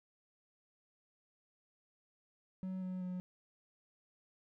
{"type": "tone with pitch steps", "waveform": "triangle", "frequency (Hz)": [187, 184.43, 181.89], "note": ["F#3", "F#3", "F#3"], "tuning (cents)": [19, -5, -29], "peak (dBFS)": -36, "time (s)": [2.63, 3.2], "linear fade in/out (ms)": 0, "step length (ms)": 190, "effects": []}